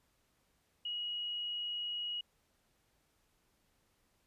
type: tone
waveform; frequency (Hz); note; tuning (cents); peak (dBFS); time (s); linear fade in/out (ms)
sine; 2900; F#7; -35; -36; 0.85-2.21; 5
effects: pink hiss -75 dBFS RMS until 4.26 s + resampled to 32000 Hz